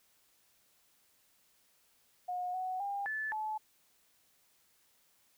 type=tone with pitch steps; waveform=sine; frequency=722 / 743 / 802 / 1741 / 863 Hz; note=F#5 / F#5 / G5 / A6 / A5; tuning=-43 / +7 / +39 / -19 / -34 cents; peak=-34 dBFS; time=2.28-3.58 s; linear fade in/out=10 ms; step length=260 ms; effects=white hiss -70 dBFS RMS until 5.37 s